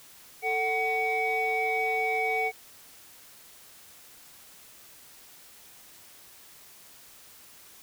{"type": "tone cluster", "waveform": "sine", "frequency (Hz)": [442.9, 748, 2249], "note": ["A4", "F#5", "C#7"], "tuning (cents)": [11, 19, 24], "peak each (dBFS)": [-30, -28, -27], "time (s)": [0.42, 2.52], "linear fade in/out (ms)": 50, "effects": ["tanh soft clip ceiling -19 dBFS", "white hiss -52 dBFS RMS until 7.82 s"]}